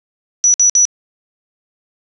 sine tone bursts, 5900 Hz, F#8, 6 cents flat, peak -7 dBFS, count 3, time 0.44-0.852 s, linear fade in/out 0 ms, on 100 ms, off 56 ms, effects resampled to 16000 Hz + 8-bit

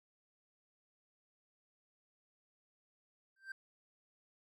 triangle tone with exponential growth, 1568 Hz, G6, in tune, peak -37 dBFS, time 3.36-3.52 s, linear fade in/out 5 ms, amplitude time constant 33 ms, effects none

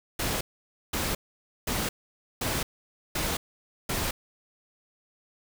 pink noise bursts, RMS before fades -29 dBFS, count 6, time 0.19-4.11 s, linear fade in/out 5 ms, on 220 ms, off 520 ms, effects none

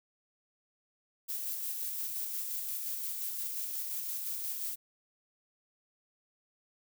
violet noise with tremolo, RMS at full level -36 dBFS, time 1.28-4.76 s, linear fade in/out 20 ms, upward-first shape square, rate 5.7 Hz, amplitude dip 25%, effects none

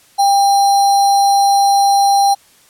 sine tone with sample-and-hold, 796 Hz, G5, 26 cents sharp, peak -8 dBFS, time 0.18-2.35 s, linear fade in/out 20 ms, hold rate 4900 Hz, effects white hiss -49 dBFS RMS until 2.69 s + low-pass 12000 Hz 12 dB/octave

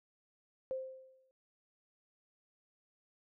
sine tone with exponential decay, 523.3 Hz, C5, in tune, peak -33 dBFS, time 0.71-1.31 s, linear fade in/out 0 ms, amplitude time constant 130 ms, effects none

